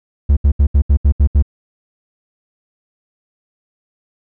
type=tone bursts; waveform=triangle; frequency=71 Hz; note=C#2; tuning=42 cents sharp; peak=-5 dBFS; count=8; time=0.29-1.425 s; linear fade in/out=10 ms; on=78 ms; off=73 ms; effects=none